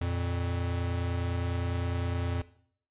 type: tone pair together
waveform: square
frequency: 86.76 / 116.54 Hz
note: F2 / A#2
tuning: -11 / 0 cents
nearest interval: perfect fourth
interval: 511 cents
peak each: -30 / -37 dBFS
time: 0.01-2.42 s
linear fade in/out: 5 ms
effects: noise-tail reverb RT60 0.6 s tail -17 dB re dry + resampled to 8000 Hz